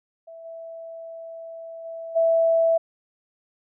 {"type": "tone with level steps", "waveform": "sine", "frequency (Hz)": 659.3, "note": "E5", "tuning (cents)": 0, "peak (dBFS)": [-39, -35, -32, -16], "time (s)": [0.27, 2.78], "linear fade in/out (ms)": 10, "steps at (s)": [0.44, 1.84, 2.15], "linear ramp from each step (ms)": 20, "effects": []}